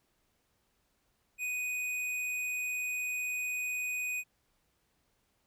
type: tone with hard clipping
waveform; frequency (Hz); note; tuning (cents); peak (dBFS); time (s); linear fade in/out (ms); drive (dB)
sine; 2489; D#7; 0; -34; 1.38-4.24; 50; 11
effects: pink hiss -75 dBFS RMS until 5.46 s